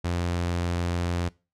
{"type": "tone", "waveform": "sawtooth", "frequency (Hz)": 87, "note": "F2", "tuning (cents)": -6, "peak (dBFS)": -21, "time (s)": [0.04, 1.29], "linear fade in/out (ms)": 10, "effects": ["noise-tail reverb RT60 0.3 s tail -22 dB re dry", "low-pass 8000 Hz 12 dB/octave"]}